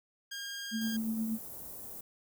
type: tone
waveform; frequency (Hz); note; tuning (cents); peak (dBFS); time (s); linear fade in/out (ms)
15% pulse; 1615; G#6; -49; -32; 0.31-0.97; 10
type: tone with tremolo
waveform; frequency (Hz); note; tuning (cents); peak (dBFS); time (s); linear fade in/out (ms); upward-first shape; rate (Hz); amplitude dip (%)
sine; 222.1; A3; +16; -29; 0.71-1.39; 50; triangle; 8.4; 45
type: band-stop noise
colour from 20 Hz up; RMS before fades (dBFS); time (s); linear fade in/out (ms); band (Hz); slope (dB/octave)
white; -45; 0.81-2.01; 5; 600 to 13000; 12
effects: none